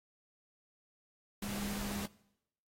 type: tone in noise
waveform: sine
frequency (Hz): 202.9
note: G#3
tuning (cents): -40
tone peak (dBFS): -39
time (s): 1.42-2.06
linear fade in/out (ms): 5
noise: pink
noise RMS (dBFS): -42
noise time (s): 1.42-2.06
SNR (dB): 0
effects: noise-tail reverb RT60 0.8 s tail -21 dB re dry + AAC 48 kbps